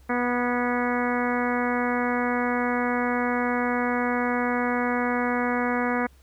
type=harmonic tone with a mistuned harmonic; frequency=244.7 Hz; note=B3; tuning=16 cents flat; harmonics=1 / 2 / 3 / 4 / 5 / 6 / 7 / 8 / 9; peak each=-26 / -29 / -31 / -32 / -33 / -34 / -34 / -35 / -36 dBFS; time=0.09-6.07 s; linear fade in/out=10 ms; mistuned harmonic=7; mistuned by=-24 cents; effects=added 66 Hz sine -51 dBFS peak until 6.22 s + pink hiss -61 dBFS RMS until 6.22 s